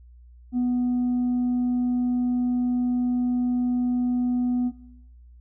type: tone with tanh clipping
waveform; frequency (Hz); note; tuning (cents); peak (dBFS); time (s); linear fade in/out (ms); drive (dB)
sine; 246.9; B3; 0; -21; 0.52-4.72; 50; 1
effects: noise-tail reverb RT60 0.9 s tail -18 dB re dry + added 60 Hz sine -46 dBFS peak until 5.4 s